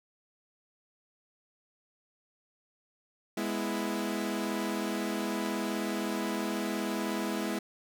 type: chord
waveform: sawtooth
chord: E major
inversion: first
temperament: equal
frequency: 207.7 / 246.9 / 329.6 Hz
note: G#3 / B3 / E4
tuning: 0 / 0 / 0 cents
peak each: -30 / -33 / -31 dBFS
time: 3.37-7.59 s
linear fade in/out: 5 ms
effects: none